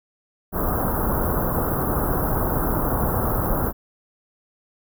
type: band-stop noise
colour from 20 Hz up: pink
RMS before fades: -22 dBFS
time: 0.52-3.73 s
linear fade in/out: 50 ms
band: 1400 to 12000 Hz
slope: 48 dB/octave
effects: none